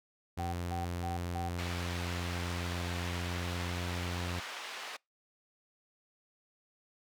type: tone with pitch glide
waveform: sawtooth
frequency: 87.4 to 88.01 Hz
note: F2 to F2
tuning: +2 to +14 cents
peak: -31 dBFS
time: 0.37-4.4 s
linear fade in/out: 10 ms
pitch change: +12 cents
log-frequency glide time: 2.95-3.81 s
type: tone bursts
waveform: sine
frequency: 766 Hz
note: G5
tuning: 40 cents flat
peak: -37 dBFS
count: 4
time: 0.39-1.49 s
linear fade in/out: 5 ms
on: 140 ms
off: 180 ms
type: band-pass noise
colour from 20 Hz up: white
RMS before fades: -43 dBFS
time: 1.58-4.97 s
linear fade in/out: 10 ms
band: 580 to 3100 Hz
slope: 12 dB/octave
effects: noise-tail reverb RT60 0.2 s tail -26 dB re dry